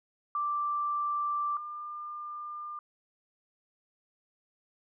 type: tone pair in turn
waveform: sine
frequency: 1174.7 / 1199.4 Hz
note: D6 / D6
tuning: 0 / +36 cents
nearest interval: unison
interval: 36 cents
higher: second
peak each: -28 / -37 dBFS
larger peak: first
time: 0.35-1.57 / 1.57-2.79 s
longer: neither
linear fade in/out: 2 ms
effects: none